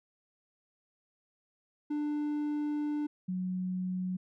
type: tone pair in turn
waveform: triangle / sine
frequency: 296.6 / 183.82 Hz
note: D4 / F#3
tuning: +17 / -11 cents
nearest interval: minor sixth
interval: 828 cents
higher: first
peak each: -28 / -31 dBFS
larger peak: first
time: 1.9-3.07 / 3.28-4.17 s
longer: first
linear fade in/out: 10 ms
effects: none